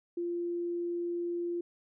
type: tone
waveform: sine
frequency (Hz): 346.1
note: F4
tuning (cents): -16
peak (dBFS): -31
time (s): 0.17-1.61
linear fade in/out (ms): 5
effects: none